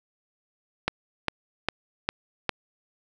click train, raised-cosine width 0.3 ms, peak -7 dBFS, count 5, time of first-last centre 0.88-2.493 s, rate 2.48 Hz, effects none

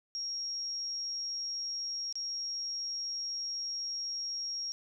sine tone with dropouts, 5588 Hz, F8, in tune, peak -34 dBFS, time 0.15-4.72 s, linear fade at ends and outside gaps 0 ms, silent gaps 2.126-2.155 s, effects none

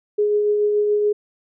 sine tone with tremolo, 416.8 Hz, G#4, 6 cents sharp, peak -14 dBFS, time 0.18-1.13 s, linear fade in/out 10 ms, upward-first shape triangle, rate 7 Hz, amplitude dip 30%, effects none

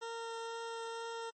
20% pulse tone with vibrato, 459.1 Hz, A#4, 26 cents flat, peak -35 dBFS, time 0.01-1.31 s, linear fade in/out 20 ms, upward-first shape triangle, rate 2.1 Hz, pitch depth 8 cents each way, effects MP3 32 kbps

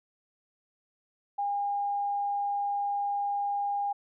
sine tone, 810 Hz, G#5, 43 cents flat, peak -27 dBFS, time 1.38-3.93 s, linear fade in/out 10 ms, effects none

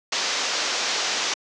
white low-pass noise, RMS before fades -25 dBFS, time 0.12-1.34 s, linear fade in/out 5 ms, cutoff 6500 Hz, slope 48 dB/octave, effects high-pass 400 Hz 12 dB/octave

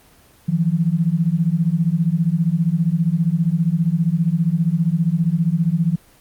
sine beating tone pair, 159.3 / 174.3 Hz, D#3 / F3, +41 / -3 cents, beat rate 15 Hz, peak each -18 dBFS, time 0.48-5.96 s, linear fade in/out 10 ms, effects pink hiss -51 dBFS RMS until 6.2 s + Opus 24 kbps

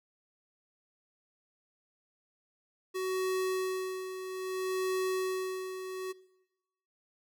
square tone with tremolo, 374.3 Hz, F#4, 20 cents sharp, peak -30 dBFS, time 2.94-6.13 s, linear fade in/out 20 ms, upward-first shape sine, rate 0.61 Hz, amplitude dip 65%, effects noise-tail reverb RT60 1.0 s tail -20 dB re dry

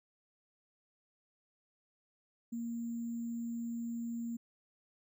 sine tone with sample-and-hold, 233.1 Hz, A#3, in tune, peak -36 dBFS, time 2.52-4.37 s, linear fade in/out 10 ms, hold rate 7350 Hz, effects none

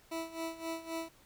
20% pulse tone with tremolo, 327.8 Hz, E4, 10 cents flat, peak -30 dBFS, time 0.11-1.09 s, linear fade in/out 10 ms, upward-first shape sine, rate 3.8 Hz, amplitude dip 80%, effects pink hiss -63 dBFS RMS until 1.25 s

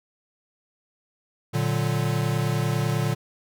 square chord, Bb augmented, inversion none, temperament equal with one note detuned, 116.88 / 146.83 / 185 Hz, Bb2 / D3 / F#3, +5 / 0 / 0 cents, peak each -26 / -26 / -32 dBFS, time 1.53-3.15 s, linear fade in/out 20 ms, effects none

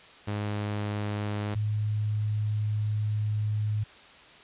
sawtooth / sine tone pair in turn, 103.83 / 106.13 Hz, G#2 / G#2, 0 / +38 cents, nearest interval unison, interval 38 cents, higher second, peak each -25 dBFS, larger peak neither, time 0.27-1.55 / 1.55-3.84 s, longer second, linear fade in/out 10 ms, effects white hiss -51 dBFS RMS until 4.43 s + resampled to 8000 Hz

